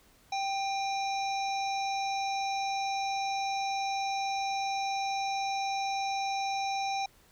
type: harmonic tone with a mistuned harmonic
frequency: 784 Hz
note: G5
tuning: in tune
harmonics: 1 / 3 / 5 / 7 / 8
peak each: -30 / -39 / -41 / -44 / -47 dBFS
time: 0.32-7.06 s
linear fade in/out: 5 ms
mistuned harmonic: 3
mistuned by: +41 cents
effects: pink hiss -62 dBFS RMS until 7.31 s